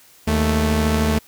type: tone pair together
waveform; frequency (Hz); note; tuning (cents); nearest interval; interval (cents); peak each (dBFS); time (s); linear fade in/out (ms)
sawtooth; 77.78 / 220; D#2 / A3; 0 / 0; octave + tritone; 1800; -15; 0.27-1.19; 10
effects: white hiss -50 dBFS RMS until 1.27 s